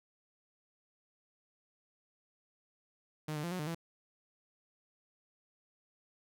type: tone with pitch steps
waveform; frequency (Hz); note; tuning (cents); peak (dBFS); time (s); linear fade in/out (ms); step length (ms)
sawtooth; 153.6 / 149.7 / 172.3 / 182.9 / 150.7 / 166.9; D#3 / D3 / F3 / F#3 / D3 / E3; -22 / +33 / -23 / -20 / +45 / +22; -32; 3.28-3.748; 5; 78
effects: none